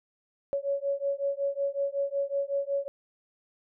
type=beating tone pair; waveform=sine; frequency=556 / 561.4 Hz; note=C#5 / C#5; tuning=+5 / +22 cents; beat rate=5.4 Hz; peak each=-30 dBFS; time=0.53-2.88 s; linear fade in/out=0 ms; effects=none